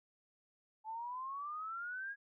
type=exponential sweep; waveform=sine; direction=up; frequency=862 to 1661.2 Hz; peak=-40 dBFS; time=0.84-2.16 s; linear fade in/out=50 ms; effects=none